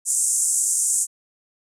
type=band-pass noise; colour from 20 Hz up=white; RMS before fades=-21 dBFS; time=0.05-1.07 s; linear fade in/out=50 ms; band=6900 to 9400 Hz; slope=48 dB/octave; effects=none